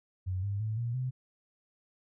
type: tone with pitch steps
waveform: sine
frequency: 92.7 / 100.51 / 108.97 / 118.15 / 128.1 Hz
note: F#2 / G2 / A2 / A#2 / C3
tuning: +4 / +44 / -16 / +24 / -36 cents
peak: -30 dBFS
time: 0.26-1.11 s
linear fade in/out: 20 ms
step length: 170 ms
effects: none